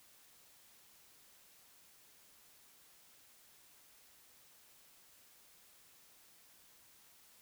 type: silence
effects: white hiss -64 dBFS RMS until 7.41 s